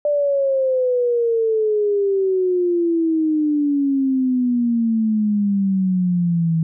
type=exponential sweep; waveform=sine; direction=down; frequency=592 to 160.7 Hz; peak=-15 dBFS; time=0.05-6.63 s; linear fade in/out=2 ms; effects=none